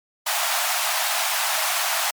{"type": "high-pass noise", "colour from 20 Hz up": "pink", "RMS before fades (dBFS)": -23, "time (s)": [0.26, 2.11], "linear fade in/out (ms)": 10, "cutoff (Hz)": 630, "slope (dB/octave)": 96, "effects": ["MP3 96 kbps"]}